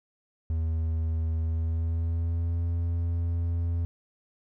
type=tone with pitch glide; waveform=triangle; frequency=80.8 to 84.82 Hz; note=E2 to E2; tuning=-34 to +50 cents; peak=-23 dBFS; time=0.5-3.85 s; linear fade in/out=0 ms; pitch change=+84 cents; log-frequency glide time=1.39-2.64 s; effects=none